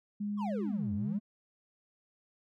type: tone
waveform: sine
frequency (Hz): 205.9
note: G#3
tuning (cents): -15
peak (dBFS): -32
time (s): 0.2-1.19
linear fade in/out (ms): 10
type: exponential two-way sweep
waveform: triangle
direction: down then up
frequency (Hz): 1165 to 86.3 to 228.2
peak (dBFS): -34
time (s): 0.37-1.2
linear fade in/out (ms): 50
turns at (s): 0.94
effects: none